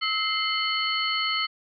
sine tone cluster, 1296 / 2086 / 3038 / 4366 Hz, E6 / C7 / F#7 / C#8, -30 / -6 / +45 / -27 cents, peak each -29 dBFS, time 0.01-1.47 s, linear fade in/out 20 ms, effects none

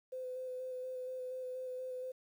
sine tone with vibrato, 510 Hz, C5, 44 cents flat, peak -39 dBFS, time 0.12-2.12 s, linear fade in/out 10 ms, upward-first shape square, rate 4.2 Hz, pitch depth 13 cents each way, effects 11-bit

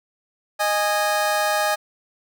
25% pulse tone pair together, 619 / 826.3 Hz, D#5 / G#5, -9 / -9 cents, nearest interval perfect fourth, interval 500 cents, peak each -18 dBFS, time 0.59-1.76 s, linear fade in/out 20 ms, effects none

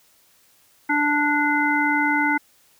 harmonic tone, 293.7 Hz, D4, in tune, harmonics 1 / 3 / 5 / 7, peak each -23 / -23 / -23 / -23 dBFS, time 0.89-2.38 s, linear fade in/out 10 ms, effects white hiss -58 dBFS RMS until 2.79 s

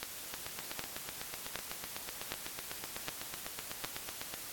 two click trains, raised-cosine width 0.2 ms, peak -18 / -21 dBFS, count 6 / 33, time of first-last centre 0.03-3.847 / 0.34-4.34 s, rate 1.31 / 8 Hz, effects white hiss -45 dBFS RMS until 4.52 s + AAC 64 kbps

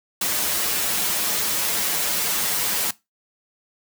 white noise with comb filter, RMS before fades -23 dBFS, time 0.21-2.91 s, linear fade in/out 5 ms, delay 7.7 ms, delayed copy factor -0.9, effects noise-tail reverb RT60 0.2 s tail -19 dB re dry + high-pass 100 Hz 12 dB/octave

